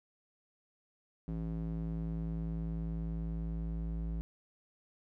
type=tone with band-pass filter sweep; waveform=square; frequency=55 Hz; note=A1; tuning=in tune; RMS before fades=-37 dBFS; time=1.28-4.21 s; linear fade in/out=0 ms; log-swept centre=190 to 110 Hz; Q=1.6; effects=none